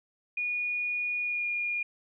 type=tone with pitch glide; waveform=sine; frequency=2450 to 2425 Hz; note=D#7 to D#7; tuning=-27 to -45 cents; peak=-28 dBFS; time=0.37-1.83 s; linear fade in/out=5 ms; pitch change=-18 cents; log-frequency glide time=1.22-1.46 s; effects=none